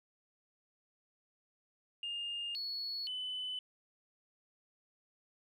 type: tone with pitch steps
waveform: sine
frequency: 2822 / 4383 / 3011 Hz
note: F7 / C#8 / F#7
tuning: +17 / -20 / +30 cents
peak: -36 dBFS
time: 2.03-3.59 s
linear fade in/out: 2 ms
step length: 520 ms
effects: tanh soft clip ceiling -33 dBFS